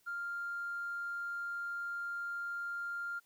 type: tone with tanh clipping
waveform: triangle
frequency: 1396.9 Hz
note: F6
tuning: in tune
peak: -36 dBFS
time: 0.06-3.2 s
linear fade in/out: 20 ms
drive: 1 dB
effects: white hiss -71 dBFS RMS until 3.25 s